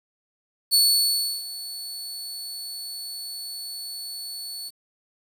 sawtooth tone with ADSR envelope, 4435 Hz, C#8, in tune, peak -12 dBFS, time 0.71-4.71 s, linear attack 32 ms, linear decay 680 ms, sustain -18 dB, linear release 36 ms, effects 8-bit

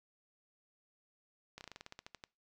slowing click train, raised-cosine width 0.2 ms, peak -30 dBFS, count 13, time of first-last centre 1.58-2.239 s, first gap 29 ms, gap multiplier 1.11, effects noise-tail reverb RT60 0.3 s tail -24 dB re dry

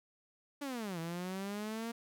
sawtooth linear two-way sweep, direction down then up, 293.6 to 162.1 to 234.1 Hz, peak -34 dBFS, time 0.61-1.92 s, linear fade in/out 10 ms, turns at 0.99 s, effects none

